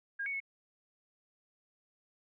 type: tone with pitch steps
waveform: sine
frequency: 1621 / 2226 / 2195 Hz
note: G#6 / C#7 / C#7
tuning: -42 / +7 / -18 cents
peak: -34 dBFS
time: 0.19-0.403 s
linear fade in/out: 10 ms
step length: 71 ms
effects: none